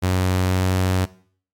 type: tone with pitch glide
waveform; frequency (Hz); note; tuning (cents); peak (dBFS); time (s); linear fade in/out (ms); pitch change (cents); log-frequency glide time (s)
sawtooth; 92.3 to 92.89; F#2 to F#2; -4 to +7; -13; 0.02-1.06; 20; +11; 0.41-0.67
effects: noise-tail reverb RT60 0.5 s tail -19 dB re dry + MP3 96 kbps